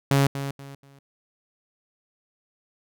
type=tone with echo; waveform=sawtooth; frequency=138.59 Hz; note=C#3; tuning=in tune; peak=-13 dBFS; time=0.11-0.27 s; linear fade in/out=2 ms; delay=240 ms; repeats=3; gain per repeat=-11 dB; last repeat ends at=0.99 s; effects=none